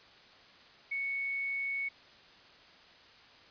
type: tone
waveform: sine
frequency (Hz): 2217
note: C#7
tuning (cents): 0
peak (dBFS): -32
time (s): 0.91-1.89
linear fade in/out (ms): 10
effects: white hiss -57 dBFS RMS until 3.5 s + resampled to 11025 Hz